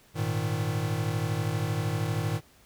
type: chord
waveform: square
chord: Ab suspended second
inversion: none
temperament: equal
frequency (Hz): 103.83 / 116.54 / 155.56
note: Ab2 / Bb2 / Eb3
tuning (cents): 0 / 0 / 0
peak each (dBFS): -32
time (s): 0.14-2.41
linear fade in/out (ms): 50
effects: pink hiss -59 dBFS RMS until 2.65 s